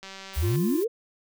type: click train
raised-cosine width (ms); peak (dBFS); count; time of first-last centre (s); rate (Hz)
0.2; -24; 103; 0.03-0.558; 193
type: noise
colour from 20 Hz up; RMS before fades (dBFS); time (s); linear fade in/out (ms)
blue; -40; 0.33-0.85; 20
type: exponential sweep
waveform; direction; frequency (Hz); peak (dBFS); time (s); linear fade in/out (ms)
sine; up; 65.41 to 493.9; -22; 0.36-0.88; 20
type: tone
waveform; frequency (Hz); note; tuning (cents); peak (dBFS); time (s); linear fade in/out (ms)
triangle; 350; F4; +4; -26; 0.42-0.83; 20
effects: none